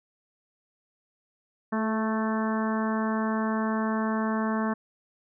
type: harmonic tone with a mistuned harmonic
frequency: 220 Hz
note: A3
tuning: in tune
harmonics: 1 / 2 / 3 / 4 / 5 / 6 / 7 / 8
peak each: -26 / -35 / -35 / -36 / -34 / -40 / -39 / -40 dBFS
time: 1.72-4.74 s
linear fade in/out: 10 ms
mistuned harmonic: 2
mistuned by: -22 cents
effects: none